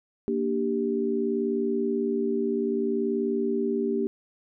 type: chord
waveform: sine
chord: G minor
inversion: first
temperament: equal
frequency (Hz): 233.1 / 293.7 / 392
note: Bb3 / D4 / G4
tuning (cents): 0 / 0 / 0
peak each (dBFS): -28 / -31 / -26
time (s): 0.28-4.07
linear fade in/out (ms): 0
effects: none